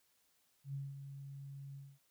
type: tone with ADSR envelope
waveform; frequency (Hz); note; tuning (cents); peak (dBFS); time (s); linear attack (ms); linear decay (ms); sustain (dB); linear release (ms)
sine; 138.59; C#3; 0; -38; 0.64-1.99; 99; 200; -8; 240
effects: white hiss -75 dBFS RMS until 2.1 s